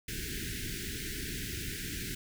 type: band-stop noise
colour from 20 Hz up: pink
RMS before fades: -38 dBFS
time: 0.08-2.15 s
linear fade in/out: 5 ms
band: 430 to 1500 Hz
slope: 96 dB/octave
effects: none